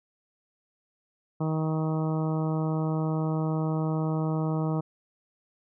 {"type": "harmonic tone", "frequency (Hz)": 157.7, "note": "D#3", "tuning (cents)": 24, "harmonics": [1, 2, 3, 4, 5, 6, 7, 8], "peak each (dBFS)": [-26, -32, -36, -38, -40, -42, -43, -44], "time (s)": [1.4, 4.81], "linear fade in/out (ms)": 10, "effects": []}